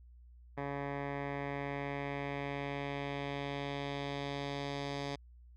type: tone with low-pass filter sweep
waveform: 10% pulse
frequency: 141.1 Hz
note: C#3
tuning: 31 cents sharp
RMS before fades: -39 dBFS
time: 0.57-5.16 s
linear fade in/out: 10 ms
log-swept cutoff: 1600 to 4700 Hz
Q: 1.8
effects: added 60 Hz sine -54 dBFS peak until 5.56 s